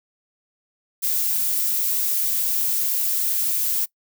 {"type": "noise", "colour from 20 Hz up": "violet", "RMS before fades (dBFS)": -22, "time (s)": [1.02, 3.86], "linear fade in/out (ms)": 20, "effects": ["noise-tail reverb RT60 0.1 s tail -22 dB re dry"]}